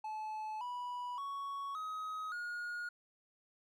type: tone with pitch steps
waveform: triangle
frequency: 864 / 981.1 / 1114 / 1265 / 1436.4 Hz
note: A5 / B5 / C#6 / D#6 / F6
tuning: -32 / -12 / +8 / +28 / +48 cents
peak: -37 dBFS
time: 0.04-2.89 s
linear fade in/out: 5 ms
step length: 570 ms
effects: none